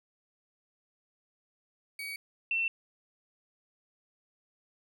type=tone pair in turn; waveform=35% pulse / sine; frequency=2258 / 2694 Hz; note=C#7 / E7; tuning=+31 / +37 cents; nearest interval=minor third; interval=306 cents; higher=second; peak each=-35 / -27 dBFS; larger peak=second; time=1.99-2.16 / 2.51-2.68 s; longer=neither; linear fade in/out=2 ms; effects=none